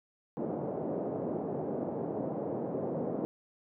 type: band-pass noise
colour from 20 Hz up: white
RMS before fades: -35 dBFS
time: 0.37-3.25 s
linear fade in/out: 0 ms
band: 140 to 600 Hz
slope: 24 dB/octave
effects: none